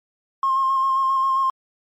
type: tone with vibrato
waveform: triangle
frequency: 1068 Hz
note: C6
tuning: 35 cents sharp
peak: -13 dBFS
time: 0.43-1.5 s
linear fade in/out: 2 ms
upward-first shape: square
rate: 7.5 Hz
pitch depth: 18 cents each way
effects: tanh soft clip ceiling -14 dBFS + MP3 64 kbps